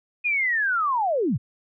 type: linear sweep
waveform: sine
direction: down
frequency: 2488 to 87.31 Hz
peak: -20 dBFS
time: 0.24-1.38 s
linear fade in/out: 20 ms
effects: none